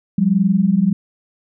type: tone pair together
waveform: sine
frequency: 178.63 / 200 Hz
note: F3 / G3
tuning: +39 / +35 cents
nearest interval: major second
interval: 196 cents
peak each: -16 / -14 dBFS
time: 0.18-0.93 s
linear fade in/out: 5 ms
effects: none